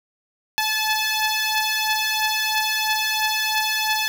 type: beating tone pair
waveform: 10% pulse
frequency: 863 / 866 Hz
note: A5 / A5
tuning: -34 / -28 cents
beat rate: 3 Hz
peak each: -17 / -13 dBFS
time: 0.58-4.08 s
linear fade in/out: 0 ms
effects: 7-bit